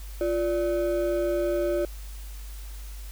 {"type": "ring-modulated tone", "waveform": "triangle", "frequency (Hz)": 466.2, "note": "A#4", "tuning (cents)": 0, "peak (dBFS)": -18, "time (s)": [0.21, 1.85], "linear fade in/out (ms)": 0, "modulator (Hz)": 118, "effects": ["added 50 Hz sine -36 dBFS peak until 3.11 s", "white hiss -49 dBFS RMS until 3.11 s"]}